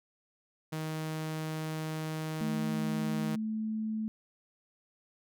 sawtooth tone, 157.2 Hz, D#3, 18 cents sharp, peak -30 dBFS, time 0.72-3.36 s, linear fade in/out 10 ms
sine tone with pitch glide, 220 to 218.2 Hz, A3 to A3, 0 to -14 cents, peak -31 dBFS, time 2.41-4.08 s, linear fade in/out 0 ms, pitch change -14 cents, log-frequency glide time 2.66-2.87 s
effects none

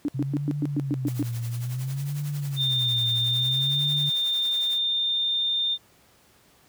sine tone bursts, 291.7 Hz, D4, 12 cents flat, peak -22 dBFS, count 9, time 0.05-1.227 s, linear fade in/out 0 ms, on 33 ms, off 110 ms
sine tone with vibrato, 130.81 Hz, C3, in tune, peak -26 dBFS, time 0.14-4.1 s, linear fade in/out 10 ms, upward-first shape sine, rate 0.59 Hz, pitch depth 190 cents each way
white noise with tremolo, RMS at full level -41 dBFS, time 1.07-4.78 s, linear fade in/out 0 ms, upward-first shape triangle, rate 11 Hz, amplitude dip 80%
sine tone, 3616 Hz, A7, 47 cents sharp, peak -22 dBFS, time 2.56-5.78 s, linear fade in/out 50 ms
effects pink hiss -58 dBFS RMS until 6.68 s + high-pass 80 Hz 12 dB/octave

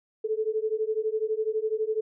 sine beating tone pair, 430.2 / 442.2 Hz, A4 / A4, -39 / +9 cents, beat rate 12 Hz, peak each -28 dBFS, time 0.24-2.01 s, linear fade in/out 10 ms, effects none

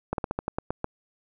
slowing click train, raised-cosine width 1 ms, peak -13 dBFS, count 9, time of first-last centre 0.13-0.844 s, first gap 52 ms, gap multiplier 1.15, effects none

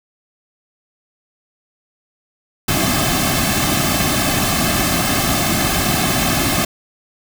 pink noise with comb filter, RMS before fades -17 dBFS, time 2.68-6.65 s, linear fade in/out 5 ms, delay 2.1 ms, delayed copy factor -0.75, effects none

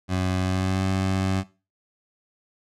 20% pulse tone with pitch glide, 92.5 to 95.21 Hz, F#2 to G2, 0 to -50 cents, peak -17 dBFS, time 0.08-1.44 s, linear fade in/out 50 ms, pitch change +50 cents, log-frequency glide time 0.4-0.83 s, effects noise-tail reverb RT60 0.3 s tail -18 dB re dry + low-pass 8000 Hz 12 dB/octave

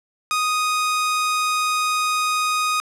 sawtooth tone, 1244.5 Hz, D#6, in tune, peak -15 dBFS, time 0.31-2.8 s, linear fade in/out 0 ms, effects low-pass 11000 Hz 12 dB/octave + 8-bit

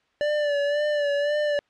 square tone with vibrato, 584 Hz, D5, 10 cents flat, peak -22 dBFS, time 0.21-1.59 s, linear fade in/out 0 ms, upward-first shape sine, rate 1.9 Hz, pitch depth 42 cents each way, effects white hiss -67 dBFS RMS until 1.69 s + low-pass 3000 Hz 12 dB/octave

